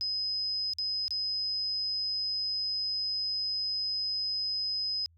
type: tone with dropouts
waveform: sine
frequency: 5050 Hz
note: D#8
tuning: 25 cents sharp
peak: -29 dBFS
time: 0.01-5.06 s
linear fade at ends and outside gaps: 0 ms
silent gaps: 0.735-0.785 / 1.081-1.107 s
effects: added 83 Hz sine -59 dBFS peak until 5.17 s